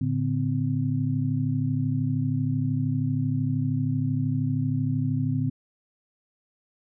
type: tone cluster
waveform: sine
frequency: 111.5 / 144.4 / 257.3 Hz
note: A2 / D3 / C4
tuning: +23 / -29 / -29 cents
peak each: -27 / -26 / -28 dBFS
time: 0.01-5.5 s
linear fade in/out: 5 ms
effects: none